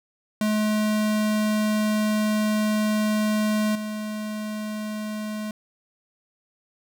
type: tone with level steps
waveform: square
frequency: 213.4 Hz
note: G#3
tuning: 47 cents sharp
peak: -21 / -29 dBFS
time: 0.41-5.51 s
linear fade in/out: 2 ms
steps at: 3.75 s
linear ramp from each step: 5 ms
effects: none